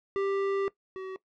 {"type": "tone pair in turn", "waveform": "square", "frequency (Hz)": [393.5, 378.7], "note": ["G4", "F#4"], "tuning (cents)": [7, 40], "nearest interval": "minor second", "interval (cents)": 67, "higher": "first", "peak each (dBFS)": [-27, -36], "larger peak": "first", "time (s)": [[0.16, 0.68], [0.96, 1.16]], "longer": "first", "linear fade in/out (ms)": 0, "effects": ["noise-tail reverb RT60 0.1 s tail -18 dB re dry", "low-pass 2000 Hz 12 dB/octave"]}